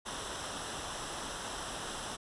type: noise with comb filter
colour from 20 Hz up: pink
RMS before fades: -40 dBFS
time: 0.05-2.17 s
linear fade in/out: 20 ms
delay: 0.44 ms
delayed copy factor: -0.6
effects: resampled to 24000 Hz